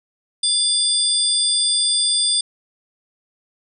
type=tone cluster; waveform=sine; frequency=3535 / 4856 / 8620 Hz; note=A7 / D#8 / C#9; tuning=+7 / -43 / -49 cents; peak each=-20 dBFS; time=0.43-2.41 s; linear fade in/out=5 ms; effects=none